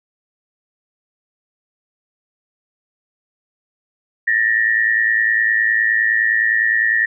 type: tone pair together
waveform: sine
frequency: 1778.2 / 1888 Hz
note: A6 / A#6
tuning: +18 / +22 cents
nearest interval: minor second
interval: 104 cents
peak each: -16 dBFS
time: 4.27-7.06 s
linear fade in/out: 10 ms
effects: none

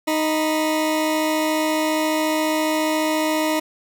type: tone pair together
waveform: 20% pulse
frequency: 311.1 / 987.8 Hz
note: D#4 / B5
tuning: 0 / 0 cents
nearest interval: octave + minor sixth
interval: 2000 cents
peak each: -14 / -24 dBFS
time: 0.07-3.6 s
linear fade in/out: 10 ms
effects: none

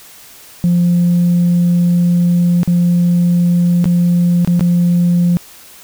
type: tone with dropouts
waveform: sine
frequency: 174.61 Hz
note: F3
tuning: in tune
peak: -7 dBFS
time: 0.64-5.37 s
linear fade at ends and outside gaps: 0 ms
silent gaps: 2.632-2.676 / 3.843-3.856 / 4.448-4.475 / 4.595-4.608 s
effects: tanh soft clip ceiling -6 dBFS + white hiss -39 dBFS RMS until 5.83 s

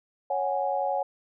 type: chord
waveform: sine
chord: C# suspended fourth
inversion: none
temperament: equal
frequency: 554.4 / 740 / 830.6 Hz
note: C#5 / F#5 / G#5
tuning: 0 / 0 / 0 cents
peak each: -29 dBFS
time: 0.3-1.03 s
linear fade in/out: 5 ms
effects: none

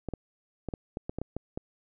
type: clicks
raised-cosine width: 2 ms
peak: -20 dBFS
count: 10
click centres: 0.087 / 0.137 / 0.687 / 0.738 / 0.971 / 1.095 / 1.186 / 1.216 / 1.366 / 1.575 s
effects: none

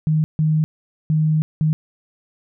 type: tone bursts at uneven times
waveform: sine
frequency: 155.56 Hz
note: D#3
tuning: in tune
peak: -14 dBFS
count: 4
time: 0.07-0.24 / 0.39-0.64 / 1.1-1.42 / 1.61-1.73 s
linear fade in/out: 0 ms
effects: none

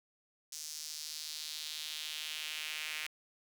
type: tone with high-pass filter sweep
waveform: sawtooth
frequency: 153.9 Hz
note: D#3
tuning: 19 cents flat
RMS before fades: -42 dBFS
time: 0.52-3.07 s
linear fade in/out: 5 ms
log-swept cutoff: 5900 to 2300 Hz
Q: 2.3
effects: 10-bit

